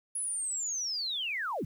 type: linear sweep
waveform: sine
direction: down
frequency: 10480 to 93.6 Hz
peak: -31 dBFS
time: 0.15-1.65 s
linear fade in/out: 5 ms
effects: 10-bit